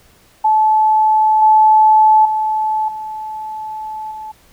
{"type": "tone with level steps", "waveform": "sine", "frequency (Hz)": 866, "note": "A5", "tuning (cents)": -28, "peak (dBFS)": [-9, -6, -14, -23, -26], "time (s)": [0.44, 4.32], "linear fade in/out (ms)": 10, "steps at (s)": [1.42, 2.25, 2.88, 4.11], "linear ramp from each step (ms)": 5, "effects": ["pink hiss -50 dBFS RMS until 4.52 s"]}